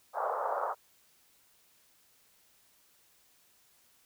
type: band-pass noise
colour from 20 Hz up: pink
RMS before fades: -33 dBFS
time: 0.13-0.75 s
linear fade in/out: 50 ms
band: 510 to 1300 Hz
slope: 48 dB/octave
effects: white hiss -66 dBFS RMS until 4.05 s